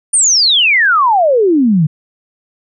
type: exponential sweep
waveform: sine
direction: down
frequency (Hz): 9397 to 144.8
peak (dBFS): -7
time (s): 0.13-1.87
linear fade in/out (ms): 10
effects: none